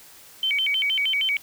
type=tone with vibrato; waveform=sine; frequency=2643 Hz; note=E7; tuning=4 cents sharp; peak=-20 dBFS; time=0.43-1.37 s; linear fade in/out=2 ms; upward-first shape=square; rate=6.4 Hz; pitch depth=270 cents each way; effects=white hiss -48 dBFS RMS until 1.42 s